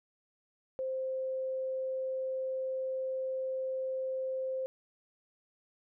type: tone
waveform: sine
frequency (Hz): 523.3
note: C5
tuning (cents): 0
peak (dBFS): -32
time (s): 0.79-4.66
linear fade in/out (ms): 0
effects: none